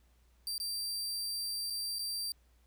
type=tone with dropouts; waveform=sawtooth; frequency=4699 Hz; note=D8; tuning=in tune; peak=-32 dBFS; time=0.47-2.32 s; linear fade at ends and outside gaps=1 ms; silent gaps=0.58-0.6 / 1.701-1.705 / 1.986-1.992 s; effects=added 60 Hz sine -64 dBFS peak until 2.66 s + pink hiss -73 dBFS RMS until 2.66 s